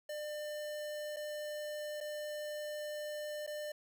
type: tone with dropouts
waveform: square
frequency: 599 Hz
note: D5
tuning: 34 cents sharp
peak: -40 dBFS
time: 0.09-3.72 s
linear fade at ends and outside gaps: 5 ms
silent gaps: 1.163-1.167 / 2.005-2.009 / 3.466-3.474 s
effects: 11-bit